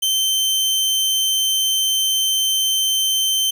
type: tone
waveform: sawtooth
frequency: 3102 Hz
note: G7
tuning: 19 cents flat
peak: -13 dBFS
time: 0.02-3.51 s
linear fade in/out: 10 ms
effects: none